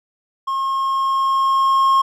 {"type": "tone with level ramp", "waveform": "triangle", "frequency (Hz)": 1077, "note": "C6", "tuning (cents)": 50, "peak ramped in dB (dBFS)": [-17, -9], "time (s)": [0.47, 2.02], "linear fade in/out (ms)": 10, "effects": []}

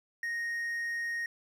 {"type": "tone", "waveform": "triangle", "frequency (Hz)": 1864.7, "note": "A#6", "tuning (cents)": 0, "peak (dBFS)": -30, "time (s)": [0.23, 1.26], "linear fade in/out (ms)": 2, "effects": []}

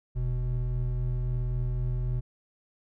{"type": "tone pair together", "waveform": "triangle", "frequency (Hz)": [42.49, 123.7], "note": ["F1", "B2"], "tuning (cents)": [-47, 3], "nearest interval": "octave + tritone", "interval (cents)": 1850, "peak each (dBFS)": -27, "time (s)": [0.15, 2.21], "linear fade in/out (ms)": 20, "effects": []}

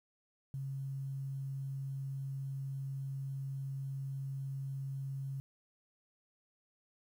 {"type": "tone with quantisation", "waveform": "sine", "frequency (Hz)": 136.1, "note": "C#3", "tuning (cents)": -31, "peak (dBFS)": -37, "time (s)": [0.54, 5.4], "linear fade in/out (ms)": 0, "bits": 11, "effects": []}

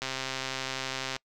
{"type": "click train", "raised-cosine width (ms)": 0.2, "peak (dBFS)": -15, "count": 152, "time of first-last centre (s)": [0.02, 1.164], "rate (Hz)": 132, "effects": ["noise-tail reverb RT60 0.1 s tail -26 dB re dry"]}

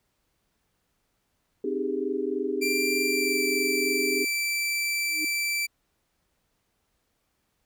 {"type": "chord", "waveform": "sine", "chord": "Ab major seventh", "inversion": "first", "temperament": "equal with one note detuned", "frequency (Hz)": [261.6, 307.4, 392, 415.3], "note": ["C4", "Eb4", "G4", "Ab4"], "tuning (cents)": [0, -21, 0, 0], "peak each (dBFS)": [-33, -33, -29, -31], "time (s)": [1.64, 4.25], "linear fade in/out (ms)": 5}
{"type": "tone with pitch glide", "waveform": "sawtooth", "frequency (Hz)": [2360, 2334], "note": ["D7", "D7"], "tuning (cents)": [8, -11], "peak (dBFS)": -22, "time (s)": [2.61, 5.67], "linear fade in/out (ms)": 20, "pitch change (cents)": -19, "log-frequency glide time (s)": [3.04, 3.41]}
{"type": "tone with exponential growth", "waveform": "sine", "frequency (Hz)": 311.1, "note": "D#4", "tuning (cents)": 0, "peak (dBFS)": -29, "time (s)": [5.03, 5.25], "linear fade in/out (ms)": 5, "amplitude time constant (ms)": 46}
{"effects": ["pink hiss -74 dBFS RMS until 7.65 s"]}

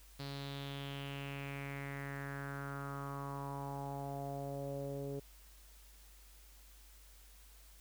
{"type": "tone with low-pass filter sweep", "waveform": "sawtooth", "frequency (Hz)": 139.6, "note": "C#3", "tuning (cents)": 13, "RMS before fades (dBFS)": -43, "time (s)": [0.19, 5.2], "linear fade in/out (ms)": 10, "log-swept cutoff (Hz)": [4400, 460], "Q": 4.8, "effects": ["added 50 Hz sine -58 dBFS peak until 7.8 s", "white hiss -63 dBFS RMS until 7.8 s"]}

